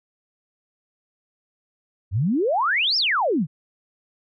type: exponential two-way sweep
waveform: sine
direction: up then down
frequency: 85.3 to 5588 to 132.3 Hz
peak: -18 dBFS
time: 2.11-3.47 s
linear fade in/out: 50 ms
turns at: 2.97 s
effects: none